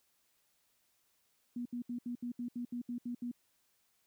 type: tone bursts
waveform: sine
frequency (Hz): 241.9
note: B3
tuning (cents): -36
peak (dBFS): -36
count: 11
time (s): 1.56-3.315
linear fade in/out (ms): 5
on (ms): 95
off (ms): 71
effects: white hiss -75 dBFS RMS until 4.06 s